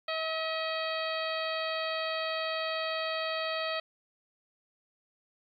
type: harmonic tone with a mistuned harmonic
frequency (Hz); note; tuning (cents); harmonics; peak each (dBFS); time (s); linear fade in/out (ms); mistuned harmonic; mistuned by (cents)
641; E5; -49; 1 / 2 / 3 / 4 / 5 / 6 / 7; -34 / -37 / -39 / -40 / -41 / -42 / -42; 0.08-3.8; 5; 4; -29
effects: 11-bit